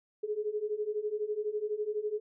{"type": "beating tone pair", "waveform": "sine", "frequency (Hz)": [415.3, 427.3], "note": ["G#4", "G#4"], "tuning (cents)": [0, 49], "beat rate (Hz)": 12, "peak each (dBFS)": [-35, -33], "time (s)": [0.23, 2.2], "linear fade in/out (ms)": 10, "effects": []}